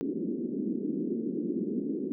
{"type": "band-pass noise", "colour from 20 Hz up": "pink", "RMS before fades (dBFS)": -32, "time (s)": [0.01, 2.12], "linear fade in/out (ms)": 0, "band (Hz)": [200, 390], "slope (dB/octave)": 48, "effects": []}